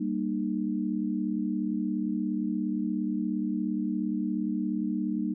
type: chord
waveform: sine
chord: Eb major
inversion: first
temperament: equal with one note detuned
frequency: 196 / 233.1 / 304.7 Hz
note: G3 / Bb3 / Eb4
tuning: 0 / 0 / -36 cents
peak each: -31 dBFS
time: 0-5.34 s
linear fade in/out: 10 ms
effects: none